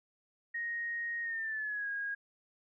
sine tone with pitch glide, 1870 to 1637.4 Hz, A#6 to G#6, +5 to -25 cents, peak -34 dBFS, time 0.54-2.15 s, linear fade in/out 10 ms, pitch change -230 cents, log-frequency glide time 1.22-1.89 s, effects none

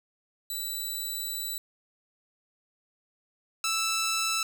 10% pulse tone pair in turn, 3957 / 1320.5 Hz, B7 / E6, +3 / +3 cents, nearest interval octave + perfect fifth, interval 1900 cents, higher first, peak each -24 / -18 dBFS, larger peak second, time 0.5-1.58 / 3.64-4.43 s, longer first, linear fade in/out 2 ms, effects none

